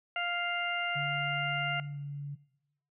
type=harmonic tone; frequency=699 Hz; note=F5; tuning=1 cent sharp; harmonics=1 / 2 / 3 / 4; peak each=-36 / -36 / -36 / -36 dBFS; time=0.16-1.8 s; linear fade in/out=2 ms
type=tone with pitch glide; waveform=sine; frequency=144.6 to 143.02 Hz; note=D3 to D3; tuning=-27 to -46 cents; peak=-35 dBFS; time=0.95-2.36 s; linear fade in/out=20 ms; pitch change=-19 cents; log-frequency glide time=1.93-1.98 s
effects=noise-tail reverb RT60 0.9 s tail -20 dB re dry